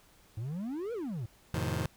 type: exponential two-way sweep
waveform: triangle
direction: up then down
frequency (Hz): 102.7 to 494.9 to 102.7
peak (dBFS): -32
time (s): 0.37-1.26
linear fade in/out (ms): 5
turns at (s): 0.93
type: chord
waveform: sawtooth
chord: F dominant seventh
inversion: none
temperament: just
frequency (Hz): 87.31 / 109.13 / 130.96 / 157.15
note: F2 / A2 / C3 / Eb3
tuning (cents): 0 / -14 / +2 / +18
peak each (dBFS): -32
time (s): 1.54-1.86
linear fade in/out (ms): 0
effects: pink hiss -62 dBFS RMS until 1.96 s